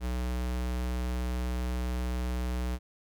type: tone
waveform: square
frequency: 61.74 Hz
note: B1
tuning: in tune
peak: -30 dBFS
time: 0-2.79 s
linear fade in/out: 50 ms
effects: none